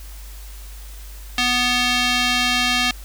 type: tone with band-pass filter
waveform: square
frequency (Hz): 246.9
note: B3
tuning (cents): 0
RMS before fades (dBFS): -19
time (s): 1.38-2.91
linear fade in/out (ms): 2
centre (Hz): 3300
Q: 1.3
effects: added 50 Hz sine -34 dBFS peak until 3.04 s + white hiss -44 dBFS RMS until 3.04 s